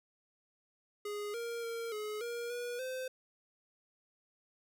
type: tone with pitch steps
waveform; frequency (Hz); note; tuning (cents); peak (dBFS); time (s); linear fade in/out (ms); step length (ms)
square; 414.1 / 467.5 / 462 / 424 / 472.8 / 483.5 / 516; G#4 / A#4 / A#4 / G#4 / A#4 / B4 / C5; -5 / +5 / -16 / +36 / +24 / -37 / -24; -38; 1.05-3.08; 5; 290
effects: none